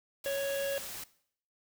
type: noise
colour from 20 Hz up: white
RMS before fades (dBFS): -42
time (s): 0.24-1.04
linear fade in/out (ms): 5
type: harmonic tone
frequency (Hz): 554.4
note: C#5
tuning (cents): 0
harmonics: 1 / 3 / 5 / 6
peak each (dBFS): -31 / -41 / -45 / -47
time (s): 0.26-0.78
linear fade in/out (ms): 0
effects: noise-tail reverb RT60 0.6 s tail -18 dB re dry